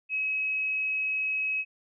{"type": "tone", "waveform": "sine", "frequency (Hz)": 2557, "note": "D#7", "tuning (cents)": 47, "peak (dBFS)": -26, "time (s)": [0.09, 1.65], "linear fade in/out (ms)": 50, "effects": []}